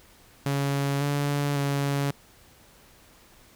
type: tone with pitch steps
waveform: sawtooth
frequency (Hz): 140 / 143.5 / 140.8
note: C#3 / D3 / C#3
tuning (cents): +18 / -40 / +27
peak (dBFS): -20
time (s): 0.46-2.11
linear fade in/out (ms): 2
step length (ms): 550
effects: pink hiss -55 dBFS RMS until 3.55 s